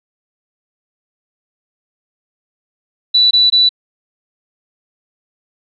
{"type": "tone bursts", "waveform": "sine", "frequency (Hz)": 3960, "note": "B7", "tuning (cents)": 4, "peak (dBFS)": -7, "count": 3, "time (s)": [3.14, 3.692], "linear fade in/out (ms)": 10, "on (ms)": 170, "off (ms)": 21, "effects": []}